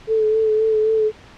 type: tone with vibrato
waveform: sine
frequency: 436.4 Hz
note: A4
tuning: 14 cents flat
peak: -14 dBFS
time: 0.07-1.12 s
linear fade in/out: 50 ms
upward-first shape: sine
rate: 3.8 Hz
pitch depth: 28 cents each way
effects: pink hiss -44 dBFS RMS until 1.37 s + low-pass 4000 Hz 12 dB/octave